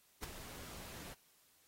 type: noise with ADSR envelope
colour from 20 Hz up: pink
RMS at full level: -40 dBFS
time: 0.22-1.15 s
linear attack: 16 ms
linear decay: 11 ms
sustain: -11 dB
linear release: 28 ms
effects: white hiss -70 dBFS RMS until 1.67 s + AAC 48 kbps